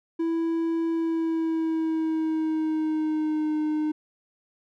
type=tone with pitch glide; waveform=triangle; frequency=330 to 306.1 Hz; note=E4 to D#4; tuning=+2 to -28 cents; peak=-21 dBFS; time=0.19-3.92 s; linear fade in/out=10 ms; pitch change=-130 cents; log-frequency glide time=0.9-3.57 s; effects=none